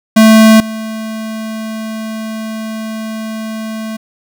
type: tone with level steps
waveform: square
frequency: 220 Hz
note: A3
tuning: in tune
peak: -3 / -20 dBFS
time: 0.16-3.97 s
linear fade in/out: 10 ms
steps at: 0.6 s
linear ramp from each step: 2 ms
effects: none